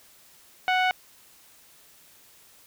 sawtooth tone with low-pass filter, 740 Hz, F#5, in tune, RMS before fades -23 dBFS, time 0.68-0.91 s, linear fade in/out 0 ms, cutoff 2600 Hz, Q 1.8, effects white hiss -55 dBFS RMS until 2.66 s

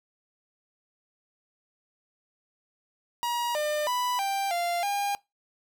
45% pulse tone with pitch steps, 955 / 601 / 989 / 788 / 694 / 807 Hz, A#5 / D5 / B5 / G5 / F5 / G#5, +42 / +40 / +2 / +9 / -11 / -50 cents, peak -26 dBFS, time 3.23-5.15 s, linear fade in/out 0 ms, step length 320 ms, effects noise-tail reverb RT60 0.2 s tail -22 dB re dry

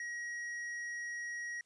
sine tone with hard clipping, 1900 Hz, A#6, 33 cents sharp, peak -40 dBFS, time 0-1.61 s, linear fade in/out 2 ms, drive 6 dB, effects white hiss -75 dBFS RMS until 1.65 s + resampled to 22050 Hz

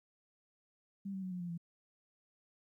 sine tone with pitch steps, 196.9 / 191.07 / 185.42 / 179.93 / 174.61 / 169.44 Hz, G3 / G3 / F#3 / F#3 / F3 / E3, +8 / -44 / +4 / -48 / 0 / +48 cents, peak -38 dBFS, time 1.05-1.578 s, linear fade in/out 10 ms, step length 88 ms, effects 13-bit

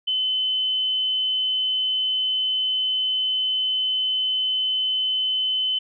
sine tone, 3040 Hz, F#7, 46 cents sharp, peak -20 dBFS, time 0.07-5.79 s, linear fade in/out 10 ms, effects none

